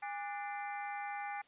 harmonic tone with a mistuned harmonic, 295 Hz, D4, 8 cents sharp, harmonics 3 / 4 / 5 / 6 / 7 / 8, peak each -40 / -50 / -50 / -49 / -48 / -51 dBFS, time 0.02-1.42 s, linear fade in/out 10 ms, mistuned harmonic 3, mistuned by -140 cents, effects white hiss -66 dBFS RMS until 1.47 s + resampled to 8000 Hz

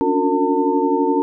sine tone cluster, 279.5 / 291.4 / 361.8 / 455.8 / 899 Hz, C#4 / D4 / F#4 / A#4 / A5, +14 / -13 / -39 / -39 / +37 cents, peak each -21 dBFS, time 0.01-1.22 s, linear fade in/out 0 ms, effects none

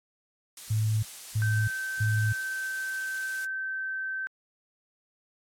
blue noise, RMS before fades -39 dBFS, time 0.57-3.45 s, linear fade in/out 2 ms
sine tone bursts, 108.7 Hz, A2, 21 cents flat, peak -23 dBFS, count 3, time 0.7-2.33 s, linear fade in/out 10 ms, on 330 ms, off 320 ms
sine tone, 1547 Hz, G6, 23 cents flat, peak -30 dBFS, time 1.42-4.27 s, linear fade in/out 0 ms
effects low-pass 10000 Hz 12 dB/octave + AAC 64 kbps

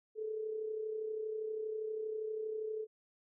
sine tone with amplitude modulation, 434.8 Hz, A4, 21 cents flat, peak -34 dBFS, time 0.15-2.87 s, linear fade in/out 50 ms, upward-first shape sine, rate 32.5 Hz, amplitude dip 50%, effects none

